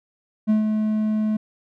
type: tone with ADSR envelope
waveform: triangle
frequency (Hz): 215.2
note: A3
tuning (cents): -38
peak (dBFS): -12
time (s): 0.47-1.37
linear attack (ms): 29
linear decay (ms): 130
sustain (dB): -5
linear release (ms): 7
effects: none